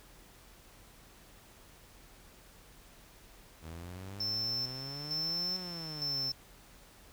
sawtooth exponential two-way sweep, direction up then down, 78.4 to 186.1 to 124.8 Hz, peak -39 dBFS, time 3.61-6.33 s, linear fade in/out 50 ms, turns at 5.57 s
triangle tone with tremolo, 5330 Hz, E8, 18 cents sharp, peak -31 dBFS, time 4.2-6.32 s, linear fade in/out 5 ms, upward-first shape square, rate 1.1 Hz, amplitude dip 65%
effects added 42 Hz sine -61 dBFS peak until 7.12 s + pink hiss -58 dBFS RMS until 7.12 s

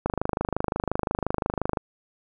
click train, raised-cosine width 1 ms, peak -10 dBFS, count 45, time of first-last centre 0.06-1.772 s, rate 25.7 Hz, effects none

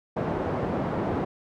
pink band-pass noise, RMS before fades -28 dBFS, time 0.16-1.25 s, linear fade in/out 10 ms, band 130 to 840 Hz, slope 12 dB/octave, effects none

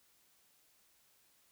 silence, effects white hiss -70 dBFS RMS until 1.51 s

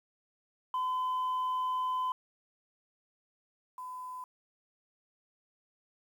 sine tone pair in turn, 1017 / 1009.4 Hz, C6 / B5, -50 / +38 cents, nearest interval unison, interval 12 cents, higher first, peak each -27 / -39 dBFS, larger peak first, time 0.74-2.12 / 3.78-4.24 s, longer first, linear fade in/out 2 ms, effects tanh soft clip ceiling -28 dBFS + 10-bit

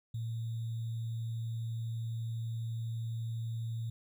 sine tone with sample-and-hold, 114 Hz, A#2, 38 cents flat, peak -34 dBFS, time 0.14-3.9 s, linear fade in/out 5 ms, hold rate 3675 Hz, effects none

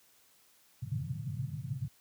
white band-pass noise, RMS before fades -37 dBFS, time 0.82-1.88 s, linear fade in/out 10 ms, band 100 to 150 Hz, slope 48 dB/octave, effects white hiss -65 dBFS RMS until 2 s + high-pass 60 Hz 12 dB/octave

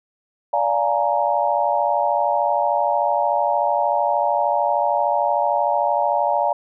sine chord, Bb dominant seventh, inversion first, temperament just, 582.7 / 699.2 / 839.1 / 932.3 Hz, D5 / F5 / Ab5 / Bb5, -14 / +2 / +18 / 0 cents, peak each -22 dBFS, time 0.53-6.53 s, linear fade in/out 5 ms, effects none

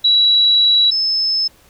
sine tone pair in turn, 3910 / 5230 Hz, B7 / E8, -18 / -15 cents, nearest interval perfect fourth, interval 503 cents, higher second, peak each -9 / -14 dBFS, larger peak first, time 0.04-0.91 / 0.91-1.48 s, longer first, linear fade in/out 10 ms, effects pink hiss -50 dBFS RMS until 1.69 s

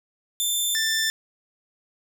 15% pulse tone pair in turn, 3551 / 1775.5 Hz, A7 / A6, +15 / +15 cents, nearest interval octave, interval 1200 cents, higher first, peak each -15 dBFS, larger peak neither, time 0.4-0.75 / 0.75-1.1 s, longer neither, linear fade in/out 0 ms, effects none

